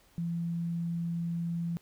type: tone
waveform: sine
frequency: 169.3 Hz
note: E3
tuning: 46 cents sharp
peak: -30 dBFS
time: 0.18-1.77 s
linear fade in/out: 0 ms
effects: pink hiss -63 dBFS RMS until 1.81 s